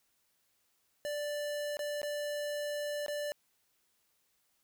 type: tone with dropouts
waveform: square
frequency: 587.3 Hz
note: D5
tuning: in tune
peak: -35 dBFS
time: 1.05-3.32 s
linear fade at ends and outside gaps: 0 ms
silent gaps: 1.77-1.792 / 2.017-2.031 / 3.063-3.082 s
effects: white hiss -75 dBFS RMS until 4.63 s